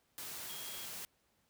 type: tone in noise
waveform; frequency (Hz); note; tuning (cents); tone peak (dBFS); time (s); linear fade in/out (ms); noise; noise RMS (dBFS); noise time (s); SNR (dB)
sine; 3281; G#7; -22; -50; 0.49-0.85; 0; white; -45; 0.18-1.05; -8
effects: pink hiss -75 dBFS RMS until 1.49 s + high-pass 60 Hz 12 dB/octave